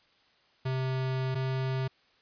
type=tone pair in turn; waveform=square; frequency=130.81 / 131.47 Hz; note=C3 / C3; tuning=0 / +9 cents; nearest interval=unison; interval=9 cents; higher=second; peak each=-29 / -29 dBFS; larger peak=neither; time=0.65-1.35 / 1.35-1.88 s; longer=first; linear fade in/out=10 ms; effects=white hiss -65 dBFS RMS until 2.21 s + resampled to 11025 Hz